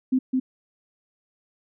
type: tone with echo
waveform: sine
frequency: 258.7 Hz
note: C4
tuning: 19 cents flat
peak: -17 dBFS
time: 0.12-0.19 s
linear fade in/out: 10 ms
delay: 210 ms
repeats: 1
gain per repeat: -2 dB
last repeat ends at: 0.4 s
effects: none